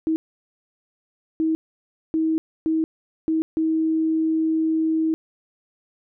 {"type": "tone bursts at uneven times", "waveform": "sine", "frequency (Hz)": 319.5, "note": "D#4", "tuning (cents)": 46, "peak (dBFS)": -18, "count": 6, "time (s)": [[0.07, 0.16], [1.4, 1.55], [2.14, 2.38], [2.66, 2.84], [3.28, 3.42], [3.57, 5.14]], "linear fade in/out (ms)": 0, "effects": []}